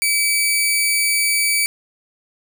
sawtooth tone pair together, 2300 / 4600 Hz, D7 / D8, -37 / -37 cents, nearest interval octave, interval 1200 cents, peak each -14 dBFS, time 0.02-1.66 s, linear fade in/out 0 ms, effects none

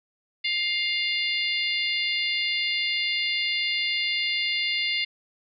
harmonic tone with a mistuned harmonic, 703 Hz, F5, 11 cents sharp, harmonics 3 / 4 / 5 / 6 / 7, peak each -27 / -29 / -31 / -33 / -34 dBFS, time 0.44-5.05 s, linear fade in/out 10 ms, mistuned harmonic 7, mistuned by -51 cents, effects none

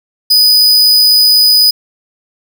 45% pulse tone, 4978 Hz, D#8, in tune, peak -4 dBFS, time 0.3-1.71 s, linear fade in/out 10 ms, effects none

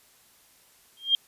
sine tone with exponential growth, 3207 Hz, G7, 39 cents sharp, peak -14 dBFS, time 0.97-1.15 s, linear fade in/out 1 ms, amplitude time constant 37 ms, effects white hiss -59 dBFS RMS until 1.27 s + resampled to 32000 Hz

